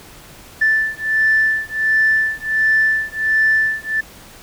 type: beating tone pair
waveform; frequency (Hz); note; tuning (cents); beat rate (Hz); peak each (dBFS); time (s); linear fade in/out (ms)
sine; 1760 / 1761.4; A6 / A6; 0 / +1; 1.4; -16; 0.61-4.01; 10
effects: tanh soft clip ceiling -6 dBFS + pink hiss -41 dBFS RMS until 4.42 s